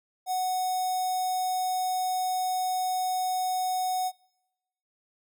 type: tone with notch filter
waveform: square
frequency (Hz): 740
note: F#5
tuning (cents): 0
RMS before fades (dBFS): -28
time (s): 0.26-4.12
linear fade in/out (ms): 50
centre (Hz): 2400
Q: 0.67
effects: noise-tail reverb RT60 1.0 s tail -26 dB re dry